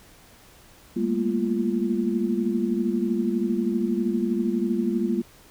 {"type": "tone cluster", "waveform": "sine", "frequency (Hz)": [201.5, 224.7, 237.2, 345.5], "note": ["G3", "A3", "A#3", "F4"], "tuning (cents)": [48, 37, 30, -19], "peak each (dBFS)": -27, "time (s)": [0.96, 5.22], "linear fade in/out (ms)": 10, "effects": ["pink hiss -52 dBFS RMS until 5.5 s"]}